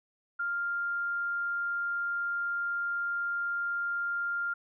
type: tone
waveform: sine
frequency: 1398 Hz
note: F6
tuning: 1 cent sharp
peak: -29 dBFS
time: 0.39-4.54 s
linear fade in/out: 10 ms
effects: none